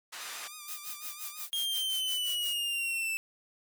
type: band-pass noise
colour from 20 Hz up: pink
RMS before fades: -43 dBFS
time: 0.12-0.48 s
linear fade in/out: 10 ms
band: 1100 to 9400 Hz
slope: 12 dB/octave
type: tone with vibrato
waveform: 5% pulse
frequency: 1207 Hz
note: D6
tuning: 47 cents sharp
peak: -32 dBFS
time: 0.19-1.47 s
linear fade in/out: 20 ms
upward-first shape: sine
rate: 6.1 Hz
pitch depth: 52 cents each way
type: noise with tremolo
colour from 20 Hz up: blue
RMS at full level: -39 dBFS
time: 0.68-2.55 s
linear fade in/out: 0 ms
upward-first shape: sine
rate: 5.7 Hz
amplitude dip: 100%
type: exponential sweep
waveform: 45% pulse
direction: down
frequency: 3247 to 2637 Hz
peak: -30 dBFS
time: 1.53-3.17 s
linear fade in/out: 0 ms
effects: none